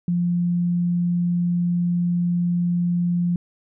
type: tone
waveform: sine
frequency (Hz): 174.61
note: F3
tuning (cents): 0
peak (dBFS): -18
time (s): 0.08-3.36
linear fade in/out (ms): 2
effects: none